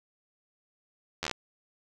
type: slowing click train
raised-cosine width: 0.2 ms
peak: -14 dBFS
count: 7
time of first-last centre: 1.23-1.313 s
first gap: 11 ms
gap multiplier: 1.09
effects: none